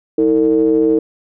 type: ring-modulated tone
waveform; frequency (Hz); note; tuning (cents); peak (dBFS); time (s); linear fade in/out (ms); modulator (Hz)
triangle; 65.41; C2; 0; -5; 0.18-0.99; 5; 386
effects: none